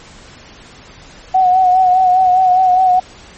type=tone with vibrato; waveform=sine; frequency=740 Hz; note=F#5; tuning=in tune; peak=-7 dBFS; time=1.34-3 s; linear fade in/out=10 ms; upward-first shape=sine; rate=4.9 Hz; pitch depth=38 cents each way; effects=pink hiss -39 dBFS RMS until 3.37 s + MP3 32 kbps